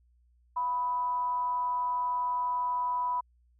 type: tone with frequency modulation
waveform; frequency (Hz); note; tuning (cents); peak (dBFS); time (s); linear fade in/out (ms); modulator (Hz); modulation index
sine; 987.8; B5; 0; -27; 0.56-3.21; 10; 282; 0.22
effects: added 60 Hz sine -62 dBFS peak until 3.59 s